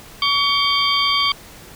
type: tone cluster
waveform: sine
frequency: 1133 / 2248 / 3186 / 3547 / 4633 Hz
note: C#6 / C#7 / G7 / A7 / D8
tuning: +37 / +24 / +27 / +13 / -24 cents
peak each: -20 / -23 / -19 / -26 / -23 dBFS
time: 0.22-1.32 s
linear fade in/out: 2 ms
effects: pink hiss -41 dBFS RMS until 1.75 s